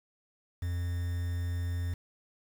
triangle tone with quantisation, 87.31 Hz, F2, in tune, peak -28 dBFS, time 0.62-1.94 s, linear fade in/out 5 ms, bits 8, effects none

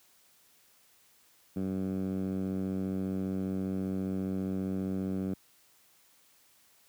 10% pulse tone with band-pass filter, 94.9 Hz, F#2, 44 cents sharp, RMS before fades -33 dBFS, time 1.56-5.34 s, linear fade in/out 5 ms, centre 200 Hz, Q 1.6, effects white hiss -64 dBFS RMS until 6.88 s + high-pass 60 Hz 12 dB/octave

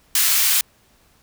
white high-pass noise, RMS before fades -17 dBFS, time 0.15-0.61 s, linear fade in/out 2 ms, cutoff 1600 Hz, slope 12 dB/octave, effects pink hiss -57 dBFS RMS until 1.22 s

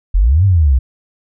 sine exponential two-way sweep, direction up then down, 40.18 to 101.6 to 60.5 Hz, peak -7 dBFS, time 0.14-0.79 s, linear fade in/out 10 ms, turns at 0.45 s, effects none

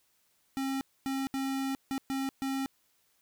square tone bursts at uneven times, 269.2 Hz, C4, 49 cents sharp, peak -31 dBFS, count 6, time 0.57-0.81 / 1.06-1.27 / 1.34-1.75 / 1.91-1.98 / 2.1-2.29 / 2.42-2.66 s, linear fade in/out 0 ms, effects white hiss -71 dBFS RMS until 3.21 s

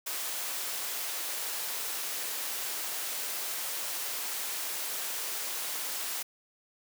white high-pass noise, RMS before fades -35 dBFS, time 0.06-6.23 s, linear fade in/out 10 ms, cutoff 400 Hz, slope 12 dB/octave, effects none

